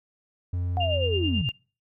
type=tone with pitch glide; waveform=triangle; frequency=88.8 to 87.48 Hz; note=F2 to F2; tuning=+29 to +3 cents; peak=-23 dBFS; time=0.53-1.42 s; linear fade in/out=5 ms; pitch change=-26 cents; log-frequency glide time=0.83-1.18 s
type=linear sweep; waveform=sine; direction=down; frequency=740 to 106.9 Hz; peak=-25 dBFS; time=0.77-1.49 s; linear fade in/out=0 ms
type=tone with tremolo; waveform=sine; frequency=2800 Hz; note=F7; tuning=4 cents sharp; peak=-26 dBFS; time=0.8-1.52 s; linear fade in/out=10 ms; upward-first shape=sine; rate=9.2 Hz; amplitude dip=70%
effects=noise-tail reverb RT60 0.4 s tail -26 dB re dry